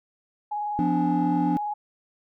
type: tone with vibrato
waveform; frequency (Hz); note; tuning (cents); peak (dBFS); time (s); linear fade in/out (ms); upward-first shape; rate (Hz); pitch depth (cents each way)
sine; 833; G#5; +5; -26; 0.51-1.74; 10; sine; 20; 25
type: chord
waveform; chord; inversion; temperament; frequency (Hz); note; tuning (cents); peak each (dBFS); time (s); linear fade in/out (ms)
triangle; B diminished; second; equal with one note detuned; 174.61 / 252.1 / 293.7; F3 / B3 / D4; 0 / +36 / 0; -24 / -25 / -22; 0.79-1.57; 0
effects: tanh soft clip ceiling -9 dBFS